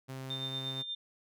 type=tone; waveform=sawtooth; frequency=132.2 Hz; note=C3; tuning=18 cents sharp; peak=-36 dBFS; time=0.08-0.83 s; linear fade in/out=20 ms
type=tone with tremolo; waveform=sine; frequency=3600 Hz; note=A7; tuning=39 cents sharp; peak=-34 dBFS; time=0.3-0.95 s; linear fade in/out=5 ms; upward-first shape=sine; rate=8.5 Hz; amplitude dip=55%
effects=none